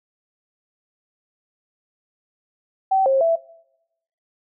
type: tone with pitch steps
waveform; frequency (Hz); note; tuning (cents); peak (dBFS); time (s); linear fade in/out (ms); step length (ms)
sine; 768 / 537 / 663; G5 / C5 / E5; -36 / +45 / +10; -14; 2.91-3.36; 10; 150
effects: noise-tail reverb RT60 0.9 s tail -24 dB re dry